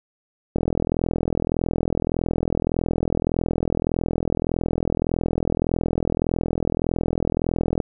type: click train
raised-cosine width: 2 ms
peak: -8 dBFS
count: 303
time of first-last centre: 0.56-7.802 s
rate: 41.7 Hz
effects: none